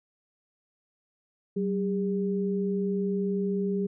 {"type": "tone pair together", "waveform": "sine", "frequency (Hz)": [190.62, 403.9], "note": ["G3", "G#4"], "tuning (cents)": [-48, -48], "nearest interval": "octave + minor second", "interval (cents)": 1300, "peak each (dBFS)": [-27, -29], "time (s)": [1.56, 3.87], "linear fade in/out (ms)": 10, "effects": []}